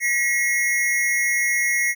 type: tone pair together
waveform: square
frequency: 1924.3 / 2160 Hz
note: B6 / C#7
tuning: -45 / -45 cents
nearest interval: major second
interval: 200 cents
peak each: -22 dBFS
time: 0-1.95 s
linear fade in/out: 50 ms
effects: none